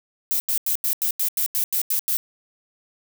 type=noise bursts; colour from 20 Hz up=violet; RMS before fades=-22 dBFS; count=11; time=0.31-2.17 s; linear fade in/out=0 ms; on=90 ms; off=87 ms; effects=none